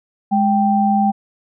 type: tone pair together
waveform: sine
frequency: 208 / 784 Hz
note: G#3 / G5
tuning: +3 / 0 cents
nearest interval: octave + major seventh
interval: 2297 cents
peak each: -15 dBFS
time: 0.31-1.12 s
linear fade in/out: 20 ms
effects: none